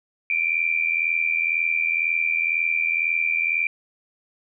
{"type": "tone pair together", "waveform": "sine", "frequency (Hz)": [2330, 2412], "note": ["D7", "D7"], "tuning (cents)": [-14, 46], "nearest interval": "minor second", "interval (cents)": 60, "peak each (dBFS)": [-22, -23], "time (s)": [0.3, 3.67], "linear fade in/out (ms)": 2, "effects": []}